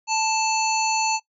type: harmonic tone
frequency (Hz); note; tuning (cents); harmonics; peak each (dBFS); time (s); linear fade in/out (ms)
880; A5; 0; 1 / 3 / 5 / 7 / 8; -22 / -27 / -29 / -30 / -31; 0.07-1.2; 50
effects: noise-tail reverb RT60 0.1 s tail -18 dB re dry